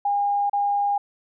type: tone with dropouts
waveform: sine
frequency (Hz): 811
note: G#5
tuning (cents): -41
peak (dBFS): -19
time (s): 0.05-0.98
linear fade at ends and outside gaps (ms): 5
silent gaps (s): 0.497-0.531
effects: none